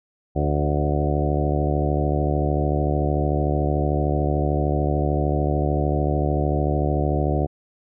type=harmonic tone with a mistuned harmonic; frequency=73.42 Hz; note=D2; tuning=in tune; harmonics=1 / 2 / 3 / 4 / 5 / 6 / 7 / 8 / 9 / 10; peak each=-23 / -24 / -33 / -28 / -28 / -32 / -32 / -31 / -33 / -30 dBFS; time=0.35-7.47 s; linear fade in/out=20 ms; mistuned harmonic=8; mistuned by=-15 cents; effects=none